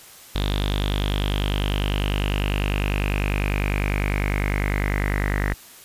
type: tone with low-pass filter sweep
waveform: sawtooth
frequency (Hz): 50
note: G1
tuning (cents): +35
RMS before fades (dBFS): -23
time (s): 0.35-5.54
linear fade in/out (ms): 5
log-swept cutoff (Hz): 3700 to 1900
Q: 7.3
effects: white hiss -45 dBFS RMS until 5.84 s + resampled to 32000 Hz